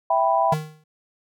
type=chord; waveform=sine; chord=E minor; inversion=none; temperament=equal; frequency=659.3 / 784 / 987.8 Hz; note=E5 / G5 / B5; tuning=0 / 0 / 0 cents; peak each=-21 dBFS; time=0.1-0.54 s; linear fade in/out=5 ms
type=tone with exponential decay; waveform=square; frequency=154.6 Hz; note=D#3; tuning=11 cents flat; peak=-20 dBFS; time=0.52-0.84 s; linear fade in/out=5 ms; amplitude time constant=68 ms
effects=none